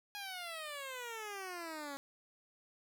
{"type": "exponential sweep", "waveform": "10% pulse", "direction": "down", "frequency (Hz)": [830.6, 273.7], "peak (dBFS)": -34, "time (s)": [0.15, 1.97], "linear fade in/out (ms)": 0, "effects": []}